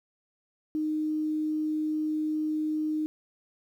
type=tone; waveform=sine; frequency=308.4 Hz; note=D#4; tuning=15 cents flat; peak=-26 dBFS; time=0.75-3.06 s; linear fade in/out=0 ms; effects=10-bit